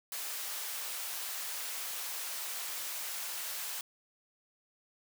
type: high-pass noise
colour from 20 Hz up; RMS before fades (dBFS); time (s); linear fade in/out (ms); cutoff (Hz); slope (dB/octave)
white; -39; 0.12-3.81; 2; 640; 12
effects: none